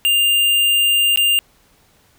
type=tone with dropouts; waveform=square; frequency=2800 Hz; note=F7; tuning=4 cents sharp; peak=-13 dBFS; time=0.05-1.39 s; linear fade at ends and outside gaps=0 ms; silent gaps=1.16-1.174 s; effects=pink hiss -55 dBFS RMS until 2.18 s